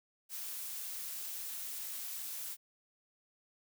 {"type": "noise", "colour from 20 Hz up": "blue", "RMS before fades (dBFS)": -42, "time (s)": [0.29, 2.57], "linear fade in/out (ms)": 50, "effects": []}